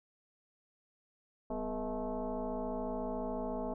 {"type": "tone with frequency modulation", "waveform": "sine", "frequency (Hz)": 196, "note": "G3", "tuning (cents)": 0, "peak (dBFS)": -34, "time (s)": [1.5, 3.74], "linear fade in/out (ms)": 5, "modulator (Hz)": 223, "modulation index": 3, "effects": []}